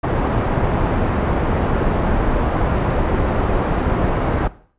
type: low-pass noise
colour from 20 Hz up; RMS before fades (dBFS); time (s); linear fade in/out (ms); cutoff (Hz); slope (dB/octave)
pink; -18; 0.03-4.48; 10; 1100; 12
effects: noise-tail reverb RT60 0.5 s tail -17 dB re dry + resampled to 8000 Hz